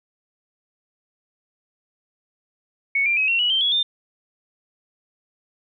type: tone with pitch steps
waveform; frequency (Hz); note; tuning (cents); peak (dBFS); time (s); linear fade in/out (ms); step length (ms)
sine; 2217 / 2376 / 2547 / 2729 / 2925 / 3135 / 3360 / 3602; C#7 / D7 / D#7 / F7 / F#7 / G7 / G#7 / A7; 0 / +20 / +40 / -41 / -21 / -1 / +19 / +40; -17; 2.95-3.83; 5; 110
effects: none